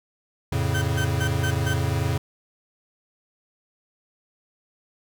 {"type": "chord", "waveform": "square", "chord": "F augmented", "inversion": "none", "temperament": "equal", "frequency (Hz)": [87.31, 110, 138.59], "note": ["F2", "A2", "C#3"], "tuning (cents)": [0, 0, 0], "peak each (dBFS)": -27, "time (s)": [0.52, 2.18], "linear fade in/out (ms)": 5}
{"type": "tone bursts", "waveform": "35% pulse", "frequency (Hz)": 1537, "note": "G6", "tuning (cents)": -35, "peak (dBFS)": -25, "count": 5, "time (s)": [0.74, 1.74], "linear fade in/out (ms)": 10, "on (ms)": 80, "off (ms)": 150}
{"effects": []}